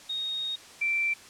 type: tone pair in turn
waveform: sine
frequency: 3729 / 2344 Hz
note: A#7 / D7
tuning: 0 / -4 cents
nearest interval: minor sixth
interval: 804 cents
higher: first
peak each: -29 / -24 dBFS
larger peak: second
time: 0.09-0.56 / 0.81-1.14 s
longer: first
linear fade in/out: 10 ms
effects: white hiss -49 dBFS RMS until 1.29 s + low-pass 8000 Hz 12 dB/octave